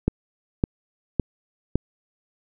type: click train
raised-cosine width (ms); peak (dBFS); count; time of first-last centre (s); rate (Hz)
3; -6; 4; 0.08-1.756; 1.79
effects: none